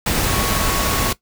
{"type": "tone in noise", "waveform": "sine", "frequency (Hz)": 1108.7, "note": "C#6", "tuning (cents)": 0, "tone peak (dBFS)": -26, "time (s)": [0.28, 1.12], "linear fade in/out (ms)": 5, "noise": "pink", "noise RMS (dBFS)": -19, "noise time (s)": [0.06, 1.13], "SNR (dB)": -10, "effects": ["noise-tail reverb RT60 0.1 s tail -17 dB re dry"]}